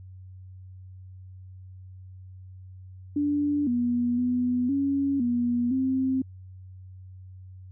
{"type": "tone with pitch steps", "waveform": "sine", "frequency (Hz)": [291.1, 241.7, 247.5, 277.8, 240.9, 262.6], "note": ["D4", "B3", "B3", "C#4", "B3", "C4"], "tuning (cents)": [-15, -37, 4, 4, -43, 6], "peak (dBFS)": -22, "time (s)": [3.16, 6.22], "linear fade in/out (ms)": 5, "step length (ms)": 510, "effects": ["added 93 Hz sine -42 dBFS peak until 7.71 s"]}